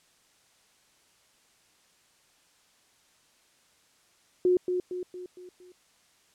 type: tone with echo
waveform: sine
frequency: 362.1 Hz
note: F#4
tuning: 37 cents flat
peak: -19 dBFS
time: 4.45-4.57 s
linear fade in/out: 2 ms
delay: 230 ms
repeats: 5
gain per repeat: -6 dB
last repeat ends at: 5.72 s
effects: white hiss -64 dBFS RMS until 6.34 s + low-pass 9000 Hz 12 dB/octave

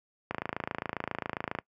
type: click train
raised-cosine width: 0.5 ms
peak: -16 dBFS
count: 36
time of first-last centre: 0.31-1.587 s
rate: 27.4 Hz
effects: noise-tail reverb RT60 0.1 s tail -22 dB re dry + high-pass 100 Hz 12 dB/octave

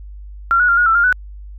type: tone with pitch steps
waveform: sine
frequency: 1374 / 1461 / 1389 / 1444 / 1332 / 1402 / 1489 Hz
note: F6 / F#6 / F6 / F#6 / E6 / F6 / F#6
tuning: -29 / -22 / -10 / -43 / +18 / +6 / +11 cents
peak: -10 dBFS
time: 0.51-1.126 s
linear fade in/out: 0 ms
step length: 88 ms
effects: added 50 Hz sine -31 dBFS peak until 1.58 s

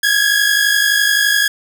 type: tone pair together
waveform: sawtooth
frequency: 1633.3 / 1685 Hz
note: G#6 / G#6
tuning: -29 / +25 cents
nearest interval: minor second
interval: 54 cents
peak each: -11 dBFS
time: 0.03-1.48 s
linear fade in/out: 5 ms
effects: none

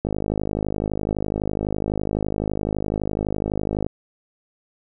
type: click train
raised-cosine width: 2 ms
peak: -10 dBFS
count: 199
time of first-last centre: 0.05-3.865 s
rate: 51.9 Hz
effects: none

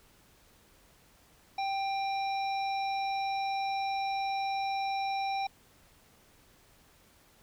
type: harmonic tone with a mistuned harmonic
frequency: 783 Hz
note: G5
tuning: 2 cents flat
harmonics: 1 / 3 / 5 / 7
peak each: -30 / -40 / -44 / -47 dBFS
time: 1.58-5.47 s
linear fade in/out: 5 ms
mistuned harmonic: 3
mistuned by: +27 cents
effects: pink hiss -62 dBFS RMS until 7.42 s

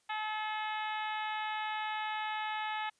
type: harmonic tone with a mistuned harmonic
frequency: 430 Hz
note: A4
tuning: 40 cents flat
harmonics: 2 / 3 / 4 / 5 / 6 / 7 / 8 / 9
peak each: -36 / -43 / -42 / -44 / -46 / -48 / -51 / -51 dBFS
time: 0.09-2.9 s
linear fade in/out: 10 ms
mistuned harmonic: 9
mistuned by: -35 cents
effects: white hiss -73 dBFS RMS until 2.99 s + resampled to 22050 Hz

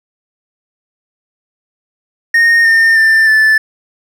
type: tone with pitch steps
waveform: triangle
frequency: 1849 / 1816.2 / 1784 / 1752.3 Hz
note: A#6 / A#6 / A6 / A6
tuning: -15 / -46 / +23 / -8 cents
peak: -4 dBFS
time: 2.34-3.58 s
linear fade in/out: 5 ms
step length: 310 ms
effects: none

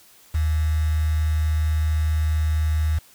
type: tone with quantisation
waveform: sine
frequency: 77.78 Hz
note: D#2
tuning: in tune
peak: -18 dBFS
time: 0.34-2.99 s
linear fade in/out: 10 ms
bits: 6
effects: white hiss -52 dBFS RMS until 3.14 s

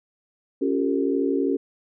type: chord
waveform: sine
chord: G half-diminished seventh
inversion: second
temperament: equal with one note detuned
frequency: 277.2 / 349.2 / 392 / 455 Hz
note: Db4 / F4 / G4 / Bb4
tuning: 0 / 0 / 0 / -42 cents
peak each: -23 / -29 / -25 / -28 dBFS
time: 0.61-1.57 s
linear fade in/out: 10 ms
effects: none

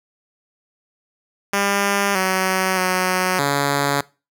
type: tone with pitch steps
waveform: 5% pulse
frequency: 200.2 / 187.9 / 184.3 / 141.6 Hz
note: G3 / F#3 / F#3 / C#3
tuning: +37 / +27 / -7 / +37 cents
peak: -6 dBFS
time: 1.53-4.01 s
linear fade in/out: 5 ms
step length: 620 ms
effects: noise-tail reverb RT60 0.3 s tail -22 dB re dry

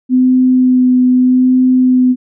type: tone with vibrato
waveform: sine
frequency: 253.8 Hz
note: B3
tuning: 47 cents sharp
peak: -6 dBFS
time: 0.09-2.16 s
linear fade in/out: 50 ms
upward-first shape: sine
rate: 0.81 Hz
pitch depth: 13 cents each way
effects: none

